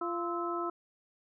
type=harmonic tone with a mistuned harmonic; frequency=345.2 Hz; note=F4; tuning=20 cents flat; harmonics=1 / 2 / 3 / 4; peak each=-35 / -40 / -39 / -36 dBFS; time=0.01-0.7 s; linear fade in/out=5 ms; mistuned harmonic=4; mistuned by=-98 cents; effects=none